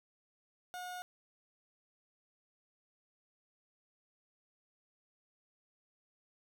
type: tone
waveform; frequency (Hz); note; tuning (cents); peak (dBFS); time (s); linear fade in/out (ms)
30% pulse; 723; F#5; -40; -39; 0.74-1.02; 0
effects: none